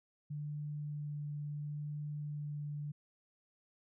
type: tone with vibrato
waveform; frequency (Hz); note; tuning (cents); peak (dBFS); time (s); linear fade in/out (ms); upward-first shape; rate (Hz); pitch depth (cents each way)
sine; 147.7; D3; +10; -38; 0.3-2.92; 10; sine; 0.72; 8
effects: none